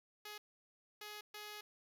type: tone bursts at uneven times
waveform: 5% pulse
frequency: 419.5 Hz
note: G#4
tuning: 17 cents sharp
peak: -36 dBFS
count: 3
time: 0.25-0.38 / 1.01-1.21 / 1.34-1.61 s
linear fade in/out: 5 ms
effects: none